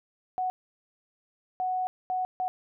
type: tone bursts at uneven times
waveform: sine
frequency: 740 Hz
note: F#5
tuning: in tune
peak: -26 dBFS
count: 4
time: 0.38-0.5 / 1.6-1.87 / 2.1-2.25 / 2.4-2.48 s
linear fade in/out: 0 ms
effects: none